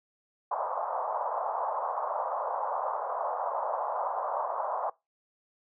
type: band-pass noise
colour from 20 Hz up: white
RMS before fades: -32 dBFS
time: 0.51-4.9 s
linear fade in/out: 5 ms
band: 550 to 1100 Hz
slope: 48 dB/octave
effects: noise-tail reverb RT60 0.2 s tail -21 dB re dry